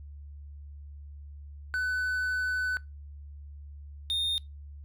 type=tone pair in turn; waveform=triangle; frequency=1502 / 3664 Hz; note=F#6 / A#7; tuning=+26 / -31 cents; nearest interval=octave + minor third; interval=1543 cents; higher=second; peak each=-25 dBFS; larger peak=neither; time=1.74-2.77 / 4.1-4.38 s; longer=first; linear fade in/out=0 ms; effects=noise-tail reverb RT60 0.2 s tail -22 dB re dry + added 72 Hz sine -42 dBFS peak until 4.84 s